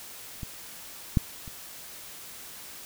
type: clicks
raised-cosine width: 5 ms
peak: -23 / -8 / -29 dBFS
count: 3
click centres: 0.432 / 1.172 / 1.478 s
effects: white hiss -44 dBFS RMS until 2.85 s